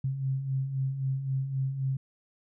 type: beating tone pair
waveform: sine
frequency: 130.9 / 134.7 Hz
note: C3 / C#3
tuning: +1 / -49 cents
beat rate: 3.8 Hz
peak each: -36 / -28 dBFS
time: 0.04-1.97 s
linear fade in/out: 5 ms
effects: none